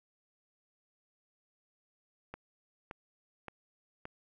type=click train; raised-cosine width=0.5 ms; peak=-27 dBFS; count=4; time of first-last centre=2.34-4.054 s; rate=1.75 Hz; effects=11-bit